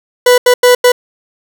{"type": "tone bursts at uneven times", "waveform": "40% pulse", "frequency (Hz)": 493.9, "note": "B4", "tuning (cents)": 0, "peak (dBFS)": -3, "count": 4, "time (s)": [[0.26, 0.38], [0.46, 0.54], [0.63, 0.75], [0.84, 0.92]], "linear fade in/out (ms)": 5, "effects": []}